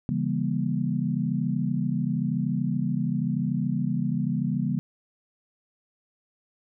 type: chord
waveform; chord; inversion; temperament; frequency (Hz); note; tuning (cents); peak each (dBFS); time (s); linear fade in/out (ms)
sine; C# diminished seventh; none; just; 138.59 / 166.31 / 199.57 / 239.5; C#3 / E3 / G3 / Bb3; 0 / +16 / +31 / +47; -29; 0.09-4.79; 0
effects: none